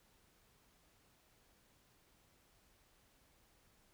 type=silence; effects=pink hiss -71 dBFS RMS until 3.93 s